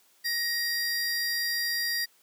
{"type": "tone pair together", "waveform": "45% pulse", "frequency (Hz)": [1884, 4747], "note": ["A#6", "D8"], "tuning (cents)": [18, 18], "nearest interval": "octave + major third", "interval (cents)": 1600, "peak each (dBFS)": [-30, -29], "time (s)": [0.24, 2.06], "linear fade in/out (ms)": 20, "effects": ["white hiss -63 dBFS RMS until 2.22 s", "high-pass 200 Hz 12 dB/octave"]}